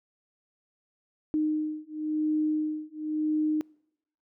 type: beating tone pair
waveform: sine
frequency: 306.9 / 307.86 Hz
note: D#4 / D#4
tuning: -24 / -18 cents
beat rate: 0.96 Hz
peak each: -29 dBFS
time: 1.34-3.61 s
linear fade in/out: 0 ms
effects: noise-tail reverb RT60 0.8 s tail -26 dB re dry